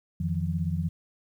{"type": "tone cluster", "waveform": "sine", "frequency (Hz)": [87.4, 157.7, 174.4], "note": ["F2", "D#3", "F3"], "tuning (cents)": [2, 24, -2], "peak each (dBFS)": -30, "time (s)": [0.2, 0.89], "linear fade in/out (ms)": 5, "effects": ["10-bit"]}